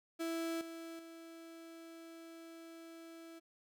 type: tone with level steps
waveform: 35% pulse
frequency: 330 Hz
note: E4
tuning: 2 cents sharp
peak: -35 / -44 / -49 dBFS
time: 0.19-3.4 s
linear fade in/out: 20 ms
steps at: 0.61 / 0.99 s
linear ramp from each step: 2 ms
effects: none